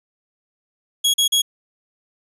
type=tone bursts; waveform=sawtooth; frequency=3322 Hz; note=G#7; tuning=in tune; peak=-11 dBFS; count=3; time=1.04-1.42 s; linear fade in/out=10 ms; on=100 ms; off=40 ms; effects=resampled to 32000 Hz